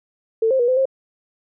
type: tone with pitch steps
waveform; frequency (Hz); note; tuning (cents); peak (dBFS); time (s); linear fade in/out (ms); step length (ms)
sine; 447.7 / 527 / 480.4 / 512 / 533; A4 / C5 / B4 / C5 / C5; +30 / +12 / -48 / -38 / +32; -14; 0.42-0.855; 5; 87
effects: none